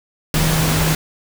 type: tone in noise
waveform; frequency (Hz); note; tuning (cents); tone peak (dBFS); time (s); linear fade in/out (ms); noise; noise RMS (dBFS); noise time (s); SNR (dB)
sine; 158.4; D#3; +31; -17; 0.34-0.95; 2; pink; -19; 0.34-0.95; -1
effects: none